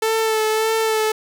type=tone with vibrato; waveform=sawtooth; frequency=440 Hz; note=A4; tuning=in tune; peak=-13 dBFS; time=0.02-1.12 s; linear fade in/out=5 ms; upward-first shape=sine; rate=1.7 Hz; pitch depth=24 cents each way; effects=none